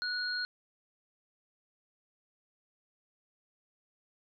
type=tone pair together; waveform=sine; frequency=1472 / 4236 Hz; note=F#6 / C8; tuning=-9 / +21 cents; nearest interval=octave + tritone; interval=1830 cents; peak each=-34 / -35 dBFS; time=0.02-0.45 s; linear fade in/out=0 ms; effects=none